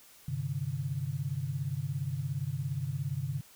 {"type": "chord", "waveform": "sine", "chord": "G suspended fourth", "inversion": "none", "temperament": "equal with one note detuned", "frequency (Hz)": [98, 130.81, 148.02], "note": ["G2", "C3", "D3"], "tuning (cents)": [0, 0, 14], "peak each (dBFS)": [-40, -34, -35], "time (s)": [0.28, 3.41], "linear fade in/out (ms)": 5, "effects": ["white hiss -57 dBFS RMS until 3.55 s"]}